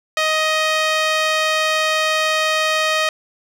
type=tone with band-pass filter; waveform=sawtooth; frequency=626 Hz; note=D#5; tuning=10 cents sharp; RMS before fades=-18 dBFS; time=0.17-3.09 s; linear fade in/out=2 ms; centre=2600 Hz; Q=0.75; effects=none